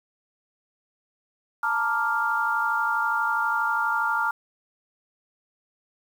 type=chord; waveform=sine; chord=Bb major seventh; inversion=third; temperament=equal; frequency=880 / 932.3 / 1174.7 / 1396.9 Hz; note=A5 / Bb5 / D6 / F6; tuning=0 / 0 / 0 / 0 cents; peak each=-29 / -29 / -30 / -24 dBFS; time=1.63-4.31 s; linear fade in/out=5 ms; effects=8-bit